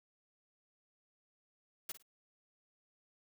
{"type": "noise with echo", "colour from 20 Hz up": "white", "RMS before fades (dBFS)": -41, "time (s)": [1.89, 1.92], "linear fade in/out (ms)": 5, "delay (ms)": 53, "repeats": 2, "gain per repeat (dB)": -13, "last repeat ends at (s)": 2.026, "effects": []}